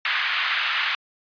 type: band-pass noise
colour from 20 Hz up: pink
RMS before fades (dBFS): -24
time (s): 0.05-0.95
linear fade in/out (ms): 2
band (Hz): 1300 to 3400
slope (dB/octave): 24
effects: resampled to 11025 Hz